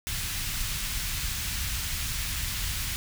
pink band-stop noise, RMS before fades -31 dBFS, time 0.07-2.96 s, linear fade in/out 0 ms, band 110 to 2000 Hz, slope 12 dB/octave, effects none

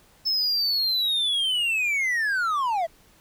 triangle linear sweep, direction down, 5274 to 630 Hz, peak -20 dBFS, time 0.25-2.87 s, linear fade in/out 20 ms, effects pink hiss -57 dBFS RMS until 3.2 s

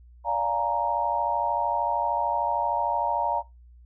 sine chord, Bb dominant seventh, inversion first, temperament just, 582.7 / 699.2 / 839.1 / 932.3 Hz, D5 / F5 / Ab5 / Bb5, -14 / +2 / +18 / 0 cents, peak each -31 / -30 / -31 / -25 dBFS, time 0.24-3.43 s, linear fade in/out 50 ms, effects noise-tail reverb RT60 0.2 s tail -18 dB re dry + added 60 Hz sine -48 dBFS peak until 3.85 s

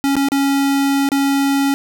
square tone with dropouts, 277.2 Hz, C#4, in tune, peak -14 dBFS, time 0.04-1.74 s, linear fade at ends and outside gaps 0 ms, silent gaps 0.155-0.166 / 0.286-0.319 / 1.089-1.118 s, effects none

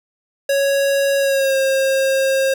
square tone with pitch glide, 554.4 to 536.1 Hz, C#5 to C5, 0 to +42 cents, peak -15 dBFS, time 0.49-2.54 s, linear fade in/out 5 ms, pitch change -58 cents, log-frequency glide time 1.18-1.56 s, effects none

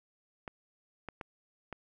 clicks, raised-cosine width 0.5 ms, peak -25 dBFS, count 4, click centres 0.478 / 1.087 / 1.212 / 1.727 s, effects none

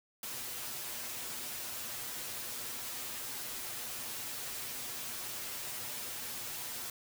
white noise with comb filter, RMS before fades -41 dBFS, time 0.23-6.9 s, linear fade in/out 2 ms, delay 8.2 ms, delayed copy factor +0.75, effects none

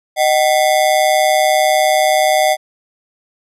square ring-modulated tone, 690 Hz, F5, 21 cents flat, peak -8 dBFS, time 0.16-2.57 s, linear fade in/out 50 ms, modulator 70.2 Hz, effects resampled to 32000 Hz

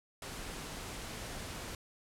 pink noise, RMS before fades -43 dBFS, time 0.22-1.75 s, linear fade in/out 2 ms, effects low-pass 11000 Hz 12 dB/octave

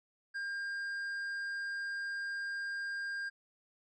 triangle tone with tanh clipping, 1604 Hz, G6, 39 cents sharp, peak -37 dBFS, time 0.34-3.3 s, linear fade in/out 20 ms, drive 10 dB, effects none

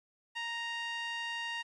sawtooth tone with band-pass filter, 932 Hz, A#5, 1 cent flat, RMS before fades -38 dBFS, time 0.35-1.63 s, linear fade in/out 20 ms, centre 2400 Hz, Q 1.9, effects resampled to 24000 Hz + 11-bit

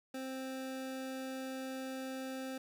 25% pulse tone, 262.8 Hz, C4, 8 cents sharp, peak -36 dBFS, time 0.14-2.58 s, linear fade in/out 5 ms, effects none

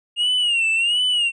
triangle tone with vibrato, 2819 Hz, F7, 16 cents sharp, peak -15 dBFS, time 0.16-1.32 s, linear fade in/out 50 ms, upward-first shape sine, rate 1.4 Hz, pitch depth 110 cents each way, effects resampled to 22050 Hz

